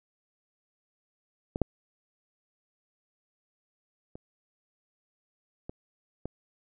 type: clicks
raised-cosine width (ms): 2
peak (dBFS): -18 / -10 / -29 / -24 / -21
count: 5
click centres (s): 1.559 / 1.617 / 4.155 / 5.695 / 6.256
effects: none